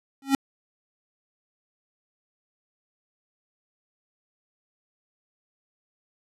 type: tone with exponential growth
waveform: square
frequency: 272.6 Hz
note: C#4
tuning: 29 cents flat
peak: -15 dBFS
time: 0.22-0.35 s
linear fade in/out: 2 ms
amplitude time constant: 28 ms
effects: resampled to 32000 Hz